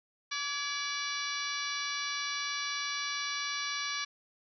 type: harmonic tone with a mistuned harmonic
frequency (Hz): 577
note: D5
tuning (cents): -31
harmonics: 2 / 3 / 4 / 5 / 6 / 7 / 8 / 9 / 10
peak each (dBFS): -40 / -40 / -39 / -45 / -42 / -41 / -43 / -47 / -42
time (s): 0.31-4.05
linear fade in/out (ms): 10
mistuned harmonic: 3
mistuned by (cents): -51
effects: none